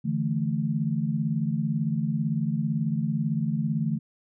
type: chord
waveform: sine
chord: D suspended second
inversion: none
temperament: equal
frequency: 146.83 / 164.81 / 220 Hz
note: D3 / E3 / A3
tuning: 0 / 0 / 0 cents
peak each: -28 dBFS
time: 0.04-3.99 s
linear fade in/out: 20 ms
effects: none